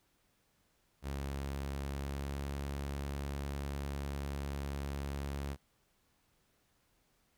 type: tone with pitch glide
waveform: sawtooth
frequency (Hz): 69.3 to 70.15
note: C#2 to C#2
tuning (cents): 0 to +21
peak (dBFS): -33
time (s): 1.02-5.57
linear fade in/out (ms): 50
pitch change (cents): +21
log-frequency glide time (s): 1.78-2.51
effects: pink hiss -74 dBFS RMS until 7.37 s